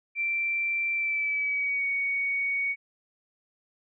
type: tone with pitch glide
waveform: sine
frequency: 2349 to 2236 Hz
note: D7 to C#7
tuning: 0 to +14 cents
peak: -25 dBFS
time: 0.15-2.76 s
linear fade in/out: 50 ms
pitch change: -86 cents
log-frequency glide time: 0.93-1.87 s
effects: none